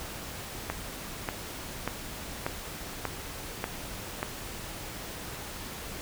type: click train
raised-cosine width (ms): 0.5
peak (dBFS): -14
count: 7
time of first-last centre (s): 0.7-4.229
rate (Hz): 1.7
effects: pink hiss -40 dBFS RMS until 6.01 s